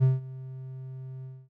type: tone with ADSR envelope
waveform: triangle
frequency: 130.81 Hz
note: C3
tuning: in tune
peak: -14 dBFS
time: 0-1.49 s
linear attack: 31 ms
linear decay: 170 ms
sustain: -21 dB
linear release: 250 ms
effects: none